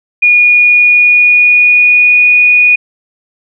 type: tone with pitch glide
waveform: sine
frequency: 2443 to 2463 Hz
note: D#7 to D#7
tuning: -32 to -18 cents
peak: -3 dBFS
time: 0.22-2.76 s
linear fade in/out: 10 ms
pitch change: +14 cents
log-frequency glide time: 0.35-2.3 s
effects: none